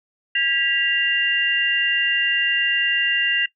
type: tone cluster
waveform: sine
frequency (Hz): 1622 / 1948 / 2789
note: G#6 / B6 / F7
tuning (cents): -41 / -24 / -3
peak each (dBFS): -26 / -22 / -19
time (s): 0.35-3.46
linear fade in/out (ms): 5
effects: noise-tail reverb RT60 0.1 s tail -21 dB re dry